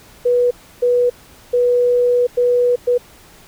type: tone bursts at uneven times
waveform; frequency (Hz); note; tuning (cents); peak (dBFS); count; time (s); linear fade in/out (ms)
sine; 488.9; B4; -18; -11; 5; 0.25-0.51 / 0.82-1.1 / 1.53-2.27 / 2.37-2.76 / 2.87-2.98; 10
effects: pink hiss -45 dBFS RMS until 3.47 s